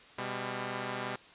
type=tone pair together; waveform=5% pulse; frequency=126.06 / 200.3 Hz; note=B2 / G3; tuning=+36 / +38 cents; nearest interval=minor sixth; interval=802 cents; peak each=-26 dBFS; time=0.18-1.16 s; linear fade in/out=5 ms; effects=white hiss -55 dBFS RMS until 1.34 s + resampled to 8000 Hz